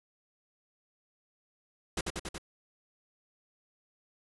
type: noise with echo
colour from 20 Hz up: pink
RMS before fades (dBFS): -32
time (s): 1.97-2.01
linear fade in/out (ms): 5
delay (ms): 93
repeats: 4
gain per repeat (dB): -2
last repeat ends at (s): 2.382
effects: resampled to 24000 Hz